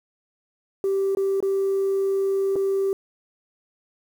sine tone with dropouts, 390 Hz, G4, 9 cents flat, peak -18 dBFS, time 0.84-2.93 s, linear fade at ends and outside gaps 1 ms, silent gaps 1.15-1.171 / 1.404-1.426 / 2.557-2.562 s, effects tanh soft clip ceiling -17 dBFS + 8-bit

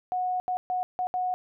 sine tone bursts at uneven times, 732 Hz, F#5, 19 cents flat, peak -25 dBFS, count 5, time 0.12-0.4 / 0.48-0.57 / 0.7-0.83 / 0.99-1.07 / 1.14-1.34 s, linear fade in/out 0 ms, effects none

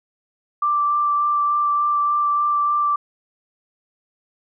sine tone with vibrato, 1174.7 Hz, D6, in tune, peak -16 dBFS, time 0.62-2.96 s, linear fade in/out 5 ms, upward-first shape sine, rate 3.4 Hz, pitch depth 9 cents each way, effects none

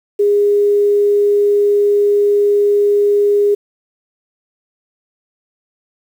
sine tone, 409.4 Hz, G#4, 25 cents flat, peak -9 dBFS, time 0.19-3.55 s, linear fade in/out 10 ms, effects 7-bit

